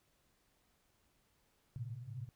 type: band-pass noise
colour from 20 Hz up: white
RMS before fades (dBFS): -45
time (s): 1.76-2.29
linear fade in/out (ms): 0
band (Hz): 110 to 130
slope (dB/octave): 96
effects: pink hiss -75 dBFS RMS until 2.35 s